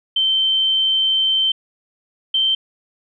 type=tone pair in turn; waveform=sine; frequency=3106 / 3119 Hz; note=G7 / G7; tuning=-17 / -9 cents; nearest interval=unison; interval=8 cents; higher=second; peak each=-14 dBFS; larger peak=neither; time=0.16-1.52 / 2.34-2.55 s; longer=first; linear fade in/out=5 ms; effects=none